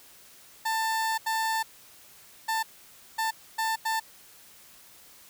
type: tone bursts at uneven times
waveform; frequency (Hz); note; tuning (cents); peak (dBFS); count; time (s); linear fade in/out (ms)
30% pulse; 890; A5; +20; -23; 6; 0.65-1.18 / 1.26-1.63 / 2.48-2.63 / 3.18-3.31 / 3.58-3.76 / 3.85-4; 10
effects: white hiss -53 dBFS RMS until 5.29 s